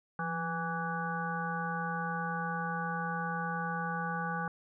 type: harmonic tone with a mistuned harmonic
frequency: 164.8 Hz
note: E3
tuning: in tune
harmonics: 1 / 3 / 5 / 7 / 9 / 10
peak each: -37 / -44 / -38 / -39 / -38 / -49 dBFS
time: 0.19-4.48 s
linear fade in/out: 2 ms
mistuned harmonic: 1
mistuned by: +70 cents
effects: none